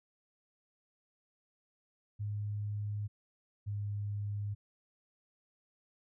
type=tone pair in turn; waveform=sine; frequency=103.83 / 102.64 Hz; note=G#2 / G#2; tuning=0 / -20 cents; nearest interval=unison; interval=20 cents; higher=first; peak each=-34 / -34 dBFS; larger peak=neither; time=2.19-3.08 / 3.66-4.55 s; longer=neither; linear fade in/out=20 ms; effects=none